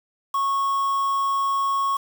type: tone with quantisation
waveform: triangle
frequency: 1100 Hz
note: C#6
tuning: 14 cents flat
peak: -18 dBFS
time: 0.34-1.97 s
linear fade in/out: 5 ms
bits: 6
effects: none